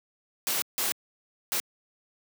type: noise bursts at uneven times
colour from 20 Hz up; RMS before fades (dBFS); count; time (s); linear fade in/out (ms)
white; -28; 3; 0.47-0.62 / 0.78-0.92 / 1.52-1.6; 0
effects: high-pass 200 Hz 12 dB/octave